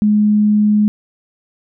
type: tone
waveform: sine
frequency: 210 Hz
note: G#3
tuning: 19 cents sharp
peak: -9 dBFS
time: 0.02-0.88 s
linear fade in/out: 0 ms
effects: none